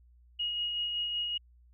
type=tone with tremolo; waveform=sine; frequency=2883 Hz; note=F#7; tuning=46 cents flat; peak=-29 dBFS; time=0.39-1.38 s; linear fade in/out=10 ms; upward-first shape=sine; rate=5.3 Hz; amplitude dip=30%; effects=added 60 Hz sine -57 dBFS peak until 1.73 s